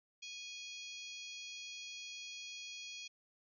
harmonic tone with a mistuned harmonic, 826 Hz, G#5, 10 cents flat, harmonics 3 / 4 / 5 / 6 / 7 / 8, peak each -50 / -51 / -53 / -57 / -55 / -57 dBFS, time 0.22-3.08 s, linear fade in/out 10 ms, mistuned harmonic 5, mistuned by +92 cents, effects none

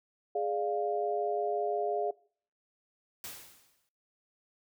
sine chord, D diminished, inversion second, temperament equal with one note detuned, 415.3 / 592.8 / 698.5 Hz, Ab4 / D5 / F5, 0 / +16 / 0 cents, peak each -32 / -36 / -32 dBFS, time 0.35-2.11 s, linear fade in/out 5 ms
white noise with exponential decay, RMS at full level -40 dBFS, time 3.24-3.89 s, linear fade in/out 1 ms, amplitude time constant 140 ms
effects noise-tail reverb RT60 0.5 s tail -23 dB re dry

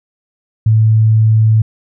sine tone, 110 Hz, A2, in tune, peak -6 dBFS, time 0.66-1.62 s, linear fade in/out 5 ms, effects none

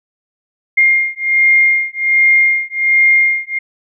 sine beating tone pair, 2120 / 2121.3 Hz, C7 / C7, +22 / +23 cents, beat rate 1.3 Hz, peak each -12 dBFS, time 0.77-3.59 s, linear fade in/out 10 ms, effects none

